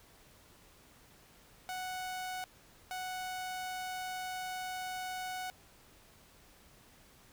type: tone bursts at uneven times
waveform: sawtooth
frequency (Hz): 740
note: F#5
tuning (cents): 0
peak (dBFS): -34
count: 2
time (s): 1.69-2.44 / 2.91-5.5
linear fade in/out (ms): 0
effects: pink hiss -61 dBFS RMS until 7.32 s